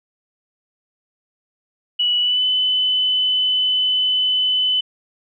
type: tone with pitch glide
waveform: sine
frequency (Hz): 2941 to 3015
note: F#7 to F#7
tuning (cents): -11 to +32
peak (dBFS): -15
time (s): 1.99-4.81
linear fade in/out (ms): 10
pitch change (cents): +43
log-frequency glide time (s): 2.2-2.45
effects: none